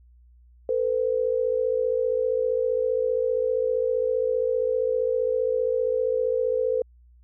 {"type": "tone pair together", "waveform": "sine", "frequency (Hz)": [450.8, 506], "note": ["A4", "B4"], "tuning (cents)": [42, 42], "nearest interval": "major second", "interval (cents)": 200, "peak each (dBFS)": [-25, -23], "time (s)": [0.69, 6.82], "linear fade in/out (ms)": 2, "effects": ["added 60 Hz sine -51 dBFS peak until 7.23 s"]}